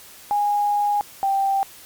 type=tone pair in turn; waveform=sine; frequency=823 / 784.6 Hz; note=G#5 / G5; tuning=-16 / +1 cents; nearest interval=minor second; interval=83 cents; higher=first; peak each=-17 / -17 dBFS; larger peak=neither; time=0.31-1.01 / 1.23-1.63 s; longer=first; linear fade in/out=0 ms; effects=white hiss -44 dBFS RMS until 1.85 s + MP3 96 kbps